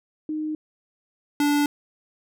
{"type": "tone pair in turn", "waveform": ["sine", "square"], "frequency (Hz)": [308.2, 290.9], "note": ["D#4", "D4"], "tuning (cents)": [-16, -16], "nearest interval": "minor second", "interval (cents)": 100, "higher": "first", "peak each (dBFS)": [-25, -19], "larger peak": "second", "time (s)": [[0.29, 0.55], [1.4, 1.66]], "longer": "neither", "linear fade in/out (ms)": 2, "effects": []}